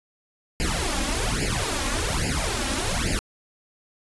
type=noise with flanger; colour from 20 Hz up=pink; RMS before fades=-25 dBFS; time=0.6-3.19 s; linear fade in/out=0 ms; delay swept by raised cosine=0.41 to 3.71 ms; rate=1.2 Hz; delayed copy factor=+1; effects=resampled to 24000 Hz